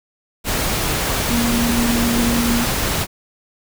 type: tone in noise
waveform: sine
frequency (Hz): 236.1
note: A#3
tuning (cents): +22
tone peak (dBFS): -17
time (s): 1.28-2.67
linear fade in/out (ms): 50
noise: pink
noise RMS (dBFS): -20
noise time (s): 0.44-3.07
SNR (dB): 0
effects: none